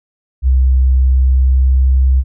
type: tone with pitch glide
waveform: sine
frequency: 64.7 to 65.38 Hz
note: C2 to C2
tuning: -19 to -1 cents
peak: -7 dBFS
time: 0.42-2.24 s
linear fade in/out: 50 ms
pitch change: +18 cents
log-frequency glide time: 0.91-1.95 s
effects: none